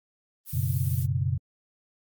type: noise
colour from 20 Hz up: violet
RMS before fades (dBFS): -38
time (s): 0.45-1.07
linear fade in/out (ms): 50
type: chord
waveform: sine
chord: F# suspended fourth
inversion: none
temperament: equal with one note detuned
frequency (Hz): 92.5 / 121.21 / 138.59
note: F#2 / B2 / C#3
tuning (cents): 0 / -32 / 0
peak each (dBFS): -28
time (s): 0.53-1.38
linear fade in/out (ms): 10
effects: Opus 32 kbps